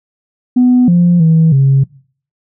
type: tone with pitch steps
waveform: sine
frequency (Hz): 248.9 / 174.5 / 161.7 / 136.2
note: B3 / F3 / E3 / C#3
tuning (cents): +14 / -1 / -33 / -30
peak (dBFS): -4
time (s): 0.56-1.84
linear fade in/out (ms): 10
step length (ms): 320
effects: noise-tail reverb RT60 0.5 s tail -22 dB re dry + tanh soft clip ceiling -2 dBFS